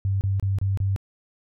sine tone bursts, 97.6 Hz, G2, 7 cents flat, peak -20 dBFS, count 5, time 0.05-0.962 s, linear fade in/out 0 ms, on 160 ms, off 28 ms, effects none

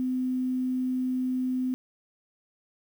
sine tone, 255.3 Hz, C4, 42 cents flat, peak -25 dBFS, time 0-1.74 s, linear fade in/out 0 ms, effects 9-bit

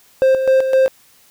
triangle tone with tremolo, 527 Hz, C5, 12 cents sharp, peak -7 dBFS, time 0.22-0.88 s, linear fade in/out 0 ms, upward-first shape square, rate 3.9 Hz, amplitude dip 55%, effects white hiss -51 dBFS RMS until 1.3 s

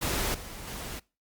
pink noise with level steps, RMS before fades -29 / -42 / -38 dBFS, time 0.01-1 s, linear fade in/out 20 ms, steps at 0.34 / 0.67 s, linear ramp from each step 5 ms, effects noise-tail reverb RT60 0.3 s tail -23 dB re dry + Opus 48 kbps

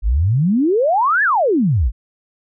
sine exponential two-way sweep, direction up then down, 46.37 to 1789 to 46.37 Hz, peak -12 dBFS, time 0.02-1.92 s, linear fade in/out 50 ms, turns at 1.23 s, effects none

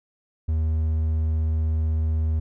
triangle tone, 79 Hz, D#2, 27 cents sharp, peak -18 dBFS, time 0.48-2.4 s, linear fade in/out 10 ms, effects none

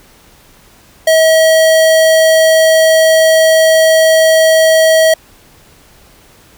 square tone, 641 Hz, E5, 49 cents flat, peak -6 dBFS, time 1.07-5.14 s, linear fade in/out 5 ms, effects pink hiss -44 dBFS RMS until 6.57 s

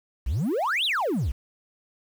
triangle exponential two-way sweep, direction up then down, 51.3 to 4034 to 51.3 Hz, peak -20 dBFS, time 0.26-1.32 s, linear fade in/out 10 ms, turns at 0.85 s, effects tanh soft clip ceiling -17 dBFS + 8-bit

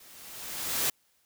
white noise with level ramp, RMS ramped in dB -54 to -26 dBFS, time 0-0.9 s, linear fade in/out 5 ms, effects white hiss -69 dBFS RMS until 1.25 s

